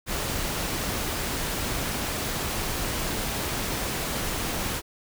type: noise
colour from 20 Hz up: pink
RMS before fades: -29 dBFS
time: 0.06-4.82 s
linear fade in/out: 50 ms
effects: none